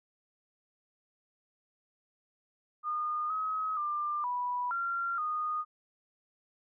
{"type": "tone with pitch steps", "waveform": "sine", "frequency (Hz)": [1221, 1273, 1193, 983, 1378, 1232], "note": ["D#6", "D#6", "D6", "B5", "F6", "D#6"], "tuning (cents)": [-33, 39, 27, -8, -24, -17], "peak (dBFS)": -30, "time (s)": [2.83, 5.65], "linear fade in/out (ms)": 50, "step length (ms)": 470, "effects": []}